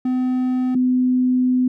triangle / sine tone pair in turn, 254.2 / 252.9 Hz, C4 / B3, -50 / +41 cents, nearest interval unison, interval 9 cents, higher first, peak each -15 / -14 dBFS, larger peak second, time 0.05-0.75 / 0.75-1.68 s, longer second, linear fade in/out 5 ms, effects none

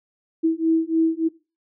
sine beating tone pair, 323.1 / 326.5 Hz, E4 / E4, -35 / -17 cents, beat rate 3.4 Hz, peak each -20 dBFS, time 0.43-1.29 s, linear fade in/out 20 ms, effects noise-tail reverb RT60 0.3 s tail -19 dB re dry

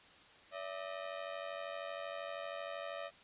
sawtooth ring-modulated tone, 618 Hz, D#5, 12 cents flat, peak -34 dBFS, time 0.51-3.11 s, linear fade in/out 50 ms, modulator 46.4 Hz, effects white hiss -60 dBFS RMS until 3.23 s + resampled to 8000 Hz

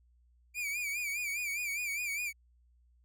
45% pulse tone with vibrato, 2349 Hz, D7, in tune, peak -33 dBFS, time 0.54-2.33 s, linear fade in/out 50 ms, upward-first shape sine, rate 4.9 Hz, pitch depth 90 cents each way, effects added 60 Hz sine -63 dBFS peak until 3.04 s

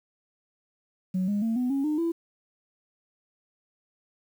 sine tone with pitch steps, 185.6 / 204.7 / 225.9 / 249.2 / 274.9 / 303.3 / 334.5 Hz, F#3 / G#3 / A3 / B3 / C#4 / D#4 / E4, +6 / -25 / +46 / +16 / -14 / -44 / +25 cents, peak -22 dBFS, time 1.14-2.12 s, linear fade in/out 10 ms, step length 140 ms, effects tanh soft clip ceiling -21 dBFS + 9-bit

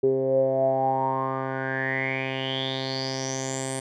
10% pulse tone with low-pass filter sweep, 132.7 Hz, C3, 25 cents sharp, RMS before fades -26 dBFS, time 0.03-3.8 s, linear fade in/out 5 ms, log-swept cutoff 400 to 9000 Hz, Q 9.6, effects none

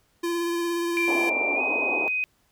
square tone with vibrato, 342.2 Hz, F4, 35 cents flat, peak -25 dBFS, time 0.23-1.3 s, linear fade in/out 10 ms, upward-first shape sine, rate 17 Hz, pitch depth 16 cents each way
sine tone with pitch glide, 2366 to 2507 Hz, D7 to D#7, +12 to +12 cents, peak -23 dBFS, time 0.97-2.24 s, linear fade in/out 0 ms, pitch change +100 cents, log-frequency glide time 1.55-1.61 s
white band-pass noise, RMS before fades -30 dBFS, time 1.08-2.08 s, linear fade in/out 0 ms, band 250 to 930 Hz, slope 48 dB/octave
effects pink hiss -66 dBFS RMS until 2.51 s

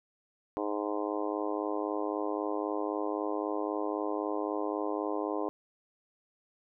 harmonic tone, 103.83 Hz, G#2, in tune, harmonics 3 / 4 / 5 / 6 / 7 / 8 / 9 / 10, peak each -35 / -36 / -38 / -40 / -41 / -43 / -43 / -41 dBFS, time 0.57-5.49 s, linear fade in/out 0 ms, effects none

